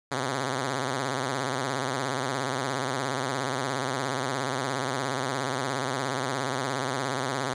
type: tone with vibrato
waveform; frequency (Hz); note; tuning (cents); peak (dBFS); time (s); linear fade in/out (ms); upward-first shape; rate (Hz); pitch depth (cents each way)
5% pulse; 132.4; C3; +21; -16; 0.11-7.54; 10; sine; 17; 120
effects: resampled to 22050 Hz

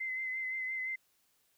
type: tone with vibrato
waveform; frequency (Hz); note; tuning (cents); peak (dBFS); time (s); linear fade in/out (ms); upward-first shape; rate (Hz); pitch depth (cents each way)
sine; 2056; C7; -31; -34; 0-0.96; 10; sine; 5.8; 26
effects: white hiss -73 dBFS RMS until 1.57 s

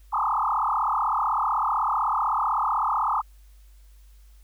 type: tone with frequency modulation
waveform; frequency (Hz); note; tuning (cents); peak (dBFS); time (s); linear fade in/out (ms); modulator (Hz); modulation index
sine; 1046.5; C6; 0; -21; 0.12-3.22; 20; 35.9; 6.3
effects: added 50 Hz sine -48 dBFS peak until 4.43 s + white hiss -64 dBFS RMS until 4.43 s

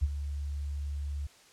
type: tone with ADSR envelope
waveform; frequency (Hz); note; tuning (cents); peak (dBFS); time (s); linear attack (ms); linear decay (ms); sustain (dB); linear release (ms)
sine; 71.9; D2; -36; -21; 0.01-1.27; 23; 40; -11; 8
effects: white hiss -58 dBFS RMS until 1.52 s + low-pass 8000 Hz 12 dB/octave

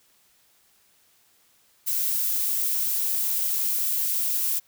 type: noise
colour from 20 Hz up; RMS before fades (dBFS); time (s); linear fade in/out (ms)
violet; -25; 1.86-4.6; 20
effects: white hiss -62 dBFS RMS until 4.67 s

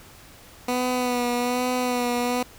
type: tone with vibrato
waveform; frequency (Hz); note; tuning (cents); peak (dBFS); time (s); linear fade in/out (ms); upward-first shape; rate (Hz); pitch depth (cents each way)
15% pulse; 246.9; B3; 0; -16; 0.68-2.43; 5; sine; 1.2; 31
effects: pink hiss -48 dBFS RMS until 2.58 s

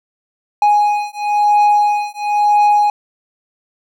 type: beating tone pair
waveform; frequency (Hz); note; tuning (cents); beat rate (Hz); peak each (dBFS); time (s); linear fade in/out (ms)
triangle; 830 / 830.99; G#5 / G#5; -1 / +1; 0.99; -12; 0.62-2.9; 2
effects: none

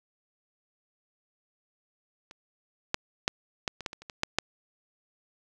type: clicks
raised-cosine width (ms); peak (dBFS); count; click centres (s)
0.2; -29 / -8 / -7 / -11 / -22 / -14 / -23 / -30 / -22 / -8 / -6; 11; 2.311 / 2.944 / 3.279 / 3.678 / 3.807 / 3.862 / 3.931 / 4.02 / 4.098 / 4.234 / 4.386
effects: none

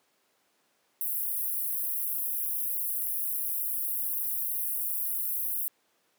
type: high-pass noise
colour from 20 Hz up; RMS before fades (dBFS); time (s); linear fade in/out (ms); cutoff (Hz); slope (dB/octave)
pink; -31; 1.01-5.68; 0; 11000; 48
effects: pink hiss -70 dBFS RMS until 6.18 s + high-pass 300 Hz 12 dB/octave

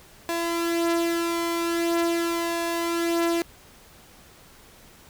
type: tone with flanger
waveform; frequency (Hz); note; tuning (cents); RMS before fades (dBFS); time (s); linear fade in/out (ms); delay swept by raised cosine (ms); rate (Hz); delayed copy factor
sawtooth; 337.8; E4; +42; -25; 0.29-3.42; 0; 1.8 to 3.9; 0.43; +0.5
effects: pink hiss -51 dBFS RMS until 5.09 s

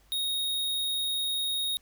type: tone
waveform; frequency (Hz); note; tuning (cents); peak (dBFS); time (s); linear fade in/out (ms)
square; 3745; A#7; +7; -28; 0.12-1.77; 0
effects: added 50 Hz sine -60 dBFS peak until 1.81 s + pink hiss -64 dBFS RMS until 1.81 s

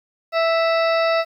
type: harmonic tone with a mistuned harmonic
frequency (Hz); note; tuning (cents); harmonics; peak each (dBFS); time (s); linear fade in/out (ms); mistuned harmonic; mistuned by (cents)
659.3; E5; 0; 1 / 2 / 3 / 4 / 6 / 7 / 8; -17 / -23 / -27 / -29 / -33 / -34 / -35; 0.32-1.25; 50; 6; -56
effects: 9-bit

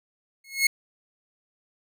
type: tone with exponential growth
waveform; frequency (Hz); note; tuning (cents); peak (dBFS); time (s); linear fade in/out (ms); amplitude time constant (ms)
sawtooth; 2174; C#7; -34; -11; 0.44-0.67; 5; 49
effects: none

